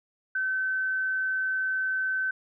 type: tone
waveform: sine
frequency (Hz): 1531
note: G6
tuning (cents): -41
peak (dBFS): -25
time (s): 0.35-2.31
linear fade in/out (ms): 5
effects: none